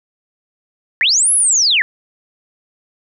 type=linear two-way sweep; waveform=sine; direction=up then down; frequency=1661.2 to 11140 to 1661.2 Hz; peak=-10 dBFS; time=1.01-1.82 s; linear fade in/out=0 ms; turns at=1.33 s; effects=none